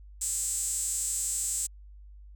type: tone with high-pass filter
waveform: sawtooth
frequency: 267.9 Hz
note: C4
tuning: 41 cents sharp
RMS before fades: -31 dBFS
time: 0.21-1.67 s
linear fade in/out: 10 ms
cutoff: 7800 Hz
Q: 8.1
effects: added 50 Hz sine -46 dBFS peak until 2.35 s